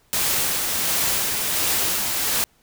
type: noise with tremolo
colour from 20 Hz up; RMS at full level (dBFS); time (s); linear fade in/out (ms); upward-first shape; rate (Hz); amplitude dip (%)
white; -21; 0.13-2.44; 0; sine; 1.4; 30
effects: pink hiss -60 dBFS RMS until 2.62 s